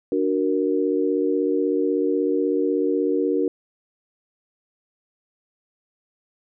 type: chord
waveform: sine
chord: D augmented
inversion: none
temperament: equal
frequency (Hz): 293.7 / 370 / 466.2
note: D4 / F#4 / A#4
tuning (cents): 0 / 0 / 0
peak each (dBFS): -23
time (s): 0.12-3.48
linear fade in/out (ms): 2
effects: none